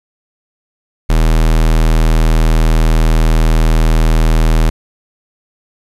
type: tone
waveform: square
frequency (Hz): 40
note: D#1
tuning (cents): +49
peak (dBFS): -8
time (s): 1.09-4.7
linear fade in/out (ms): 10
effects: resampled to 32000 Hz + 7-bit